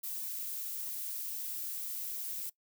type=noise; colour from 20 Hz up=violet; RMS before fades=-39 dBFS; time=0.03-2.5 s; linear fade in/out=10 ms; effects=noise-tail reverb RT60 0.1 s tail -20 dB re dry